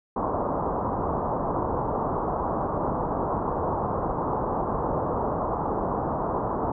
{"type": "low-pass noise", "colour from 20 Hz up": "white", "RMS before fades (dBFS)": -27, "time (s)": [0.16, 6.72], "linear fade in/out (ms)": 5, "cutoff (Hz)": 1100, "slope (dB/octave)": 48, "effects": []}